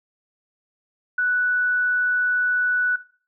sine tone, 1481 Hz, F#6, 1 cent sharp, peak -18 dBFS, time 1.18-2.96 s, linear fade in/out 5 ms, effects noise-tail reverb RT60 0.4 s tail -17 dB re dry

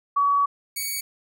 sine / 5% pulse tone pair in turn, 1133 / 2247 Hz, C#6 / C#7, +37 / +23 cents, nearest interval octave, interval 1186 cents, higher second, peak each -17 dBFS, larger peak neither, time 0.16-0.46 / 0.76-1.01 s, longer first, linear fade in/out 10 ms, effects none

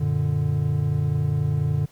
triangle chord, Gb augmented, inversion none, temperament equal, 92.5 / 116.54 / 146.83 Hz, Gb2 / Bb2 / D3, 0 / 0 / 0 cents, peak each -25 / -24 / -20 dBFS, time 0-1.86 s, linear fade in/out 10 ms, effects pink hiss -56 dBFS RMS until 1.91 s

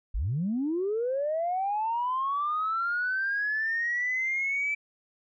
sine linear sweep, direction up, 36.12 to 2326 Hz, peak -25 dBFS, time 0.14-4.75 s, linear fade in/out 10 ms, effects tanh soft clip ceiling -21 dBFS

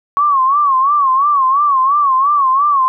sine tone with vibrato, 1108.7 Hz, C#6, in tune, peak -9 dBFS, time 0.17-2.88 s, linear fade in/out 0 ms, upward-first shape sine, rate 2.9 Hz, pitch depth 120 cents each way, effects none

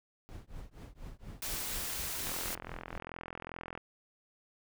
brown noise with tremolo, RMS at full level -43 dBFS, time 0.29-2.98 s, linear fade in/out 0 ms, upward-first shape triangle, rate 4.2 Hz, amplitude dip 100%
white noise, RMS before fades -38 dBFS, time 1.42-2.55 s, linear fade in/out 5 ms
click train, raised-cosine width 0.5 ms, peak -26 dBFS, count 65, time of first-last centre 2.27-3.776 s, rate 42.5 Hz
effects none

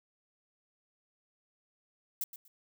violet noise with echo, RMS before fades -34 dBFS, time 2.21-2.24 s, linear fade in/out 2 ms, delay 120 ms, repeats 2, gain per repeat -13 dB, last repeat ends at 2.48 s, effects none

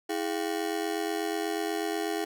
30% pulse ring-modulated tone, 370 Hz, F#4, in tune, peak -23 dBFS, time 0.09-2.25 s, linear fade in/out 10 ms, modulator 44.1 Hz, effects none

